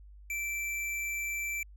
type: tone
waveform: square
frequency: 2336 Hz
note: D7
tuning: 10 cents flat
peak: -33 dBFS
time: 0.3-1.63 s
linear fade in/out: 2 ms
effects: added 50 Hz sine -49 dBFS peak until 1.76 s